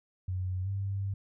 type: tone with pitch glide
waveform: sine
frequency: 92.3 to 98.35 Hz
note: F#2 to G2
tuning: -4 to +6 cents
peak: -30 dBFS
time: 0.28-1.14 s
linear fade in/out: 5 ms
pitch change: +110 cents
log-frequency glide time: 0.63-0.68 s
effects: none